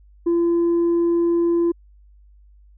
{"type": "tone with tanh clipping", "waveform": "sine", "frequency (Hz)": 340.8, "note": "F4", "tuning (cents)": -42, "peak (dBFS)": -16, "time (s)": [0.26, 1.72], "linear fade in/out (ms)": 10, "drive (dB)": 1, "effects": ["added 50 Hz sine -47 dBFS peak until 2.77 s"]}